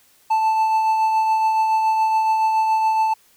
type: tone with tremolo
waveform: triangle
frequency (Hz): 880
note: A5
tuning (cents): 0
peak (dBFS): -12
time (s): 0.3-3.14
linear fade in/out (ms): 10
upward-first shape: triangle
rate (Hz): 7.1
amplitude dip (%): 35
effects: white hiss -56 dBFS RMS until 3.36 s